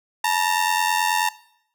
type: ring-modulated tone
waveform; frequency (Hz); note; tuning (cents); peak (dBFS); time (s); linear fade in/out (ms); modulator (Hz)
sawtooth; 910; A#5; -42; -12; 0.24-1.29; 5; 44.7
effects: noise-tail reverb RT60 0.7 s tail -19 dB re dry